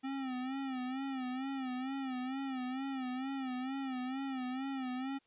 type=tone with vibrato; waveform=square; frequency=262.1 Hz; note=C4; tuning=3 cents sharp; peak=-37 dBFS; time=0.03-5.19 s; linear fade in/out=20 ms; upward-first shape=sine; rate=2.2 Hz; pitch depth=75 cents each way; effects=white hiss -73 dBFS RMS until 5.26 s + resampled to 8000 Hz